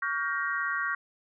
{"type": "chord", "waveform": "sine", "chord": "G half-diminished seventh", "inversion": "second", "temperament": "just", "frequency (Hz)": [1128.9, 1411.2, 1568, 1881.6], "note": ["Db6", "F6", "G6", "Bb6"], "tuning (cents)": [31, 18, 0, 16], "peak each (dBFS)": -33, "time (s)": [0.02, 0.95], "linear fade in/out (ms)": 5, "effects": []}